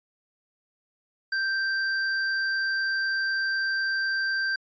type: tone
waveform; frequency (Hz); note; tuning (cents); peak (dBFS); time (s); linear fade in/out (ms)
square; 1568; G6; 0; -25; 1.32-4.56; 5
effects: resampled to 16000 Hz